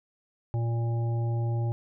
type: harmonic tone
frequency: 116.54 Hz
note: A#2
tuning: in tune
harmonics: 1 / 3 / 5 / 7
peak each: -25 / -39 / -43 / -42 dBFS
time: 0.54-1.72 s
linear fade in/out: 0 ms
effects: none